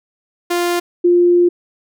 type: tone pair in turn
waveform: sawtooth / sine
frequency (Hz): 349.2 / 350.8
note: F4 / F4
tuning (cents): 0 / +8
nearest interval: unison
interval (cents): 8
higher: second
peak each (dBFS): -11 / -8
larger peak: second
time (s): 0.5-0.8 / 1.04-1.49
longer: second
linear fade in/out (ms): 10
effects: none